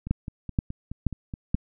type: two click trains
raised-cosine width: 5 ms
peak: -21 / -10 dBFS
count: 8 / 4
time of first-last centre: 0.07-1.55 / 0.11-1.545 s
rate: 4.73 / 2.09 Hz
effects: none